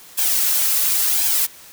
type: noise with flanger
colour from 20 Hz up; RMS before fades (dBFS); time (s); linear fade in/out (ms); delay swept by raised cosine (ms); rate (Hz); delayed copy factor
blue; -18; 0.17-1.47; 20; 1.2 to 3.8; 0.94; +0.6
effects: white hiss -43 dBFS RMS until 1.72 s